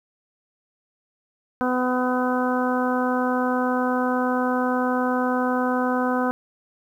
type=harmonic tone; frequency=251.7 Hz; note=B3; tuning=33 cents sharp; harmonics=1 / 2 / 3 / 4 / 5 / 6; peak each=-23 / -26 / -28 / -29 / -30 / -31 dBFS; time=1.61-6.31 s; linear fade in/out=0 ms; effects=9-bit